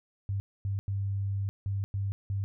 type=tone bursts at uneven times; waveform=sine; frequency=98.9 Hz; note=G2; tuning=16 cents sharp; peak=-28 dBFS; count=6; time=0.29-0.4 / 0.65-0.79 / 0.88-1.49 / 1.66-1.84 / 1.94-2.12 / 2.3-2.44 s; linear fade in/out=0 ms; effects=none